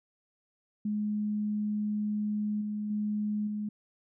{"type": "tone with level steps", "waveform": "sine", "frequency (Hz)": 210, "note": "G#3", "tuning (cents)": 19, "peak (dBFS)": [-28, -31, -28, -31], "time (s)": [0.85, 3.69], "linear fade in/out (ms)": 5, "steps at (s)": [2.61, 2.9, 3.47], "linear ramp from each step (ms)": 5, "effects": []}